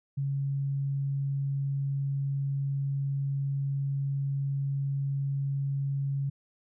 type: tone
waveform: sine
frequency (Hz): 138.59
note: C#3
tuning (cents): 0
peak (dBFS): -27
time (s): 0.17-6.3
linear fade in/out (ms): 10
effects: none